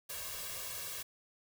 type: noise with comb filter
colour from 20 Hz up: white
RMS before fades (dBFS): -42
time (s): 0.09-1.03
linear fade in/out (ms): 10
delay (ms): 1.8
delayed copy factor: +0.95
effects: none